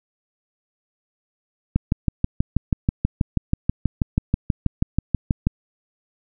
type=click train; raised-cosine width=5 ms; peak=-5 dBFS; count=24; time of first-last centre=1.76-5.47 s; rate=6.2 Hz; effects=none